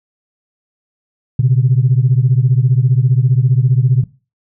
sine beating tone pair, 122.1 / 137.1 Hz, B2 / C#3, -19 / -19 cents, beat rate 15 Hz, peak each -11 dBFS, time 1.39-4.04 s, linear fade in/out 5 ms, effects noise-tail reverb RT60 0.3 s tail -17 dB re dry + tanh soft clip ceiling -2 dBFS

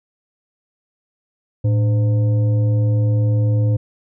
sine tone with frequency modulation, 110 Hz, A2, in tune, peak -13 dBFS, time 1.64-3.77 s, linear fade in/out 10 ms, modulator 402 Hz, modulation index 0.33, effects none

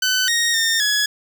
15% pulse tone with pitch steps, 1511 / 1866 / 1822 / 1684 Hz, F#6 / A#6 / A#6 / G#6, +36 / +1 / -40 / +24 cents, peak -10 dBFS, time 0.02-1.06 s, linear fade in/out 5 ms, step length 260 ms, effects none

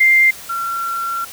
sine tone pair in turn, 2097 / 1364.7 Hz, C7 / F6, +3 / -40 cents, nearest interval perfect fifth, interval 743 cents, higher first, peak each -8 / -19 dBFS, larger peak first, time 0-0.31 / 0.49-1.25 s, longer second, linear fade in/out 10 ms, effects white hiss -35 dBFS RMS until 1.32 s

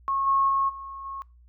sine tone with level steps, 1091 Hz, C#6, 28 cents flat, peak -23 / -19 / -21 / -36 / -33 dBFS, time 0.08-1.22 s, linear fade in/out 0 ms, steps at 0.26 / 0.48 / 0.68 / 1.04 s, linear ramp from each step 20 ms, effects noise-tail reverb RT60 0.3 s tail -24 dB re dry + added 60 Hz sine -51 dBFS peak until 1.48 s

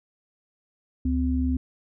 sine tone pair together, 71.9 / 256.2 Hz, D2 / C4, -36 / -36 cents, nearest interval octave + minor seventh, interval 2200 cents, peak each -24 dBFS, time 1.05-1.57 s, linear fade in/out 5 ms, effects none

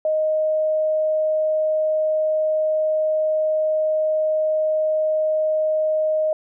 sine tone, 622.3 Hz, D#5, in tune, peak -17 dBFS, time 0.05-6.33 s, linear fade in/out 2 ms, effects none

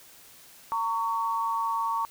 sine tone pair together, 915 / 1120.5 Hz, A#5 / C#6, -32 / +18 cents, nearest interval major third, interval 350 cents, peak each -28 dBFS, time 0.72-2.05 s, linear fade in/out 0 ms, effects white hiss -52 dBFS RMS until 2.1 s

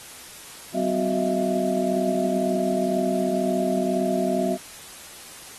sine tone cluster, 191.9 / 254.9 / 367.1 / 634 / 676 Hz, G3 / C4 / F#4 / D#5 / E5, -37 / -45 / -14 / +32 / +43 cents, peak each -27 dBFS, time 0.73-4.58 s, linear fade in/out 50 ms, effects white hiss -42 dBFS RMS until 5.58 s + AAC 32 kbps

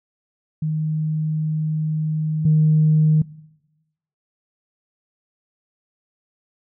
sine tone pair in turn, 155.56 / 154.92 Hz, D#3 / D#3, 0 / -7 cents, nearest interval unison, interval 7 cents, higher first, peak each -19 / -11 dBFS, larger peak second, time 0.62-2.45 / 2.45-3.22 s, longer first, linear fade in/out 5 ms, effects noise-tail reverb RT60 1.0 s tail -22 dB re dry + tanh soft clip ceiling -7 dBFS

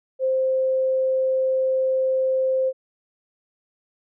sine tone, 523.3 Hz, C5, in tune, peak -18 dBFS, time 0.19-2.73 s, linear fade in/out 50 ms, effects none

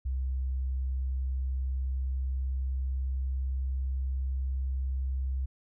sine tone with pitch glide, 65.1 to 65.74 Hz, C2 to C2, -8 to +9 cents, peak -28 dBFS, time 0.05-5.46 s, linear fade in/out 10 ms, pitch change +17 cents, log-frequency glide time 0.67-4.27 s, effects none

